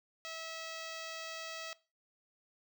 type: tone with notch filter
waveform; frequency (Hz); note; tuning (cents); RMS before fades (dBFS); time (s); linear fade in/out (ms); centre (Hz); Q
5% pulse; 649; E5; -27; -44; 0.25-1.73; 0; 10000; 0.5
effects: noise-tail reverb RT60 0.3 s tail -19 dB re dry